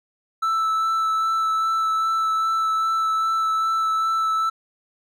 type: tone with vibrato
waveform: triangle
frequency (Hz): 1318.5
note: E6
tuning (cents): 0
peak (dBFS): -17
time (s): 0.42-4.5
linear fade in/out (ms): 10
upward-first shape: sine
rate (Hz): 2.5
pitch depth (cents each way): 10
effects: none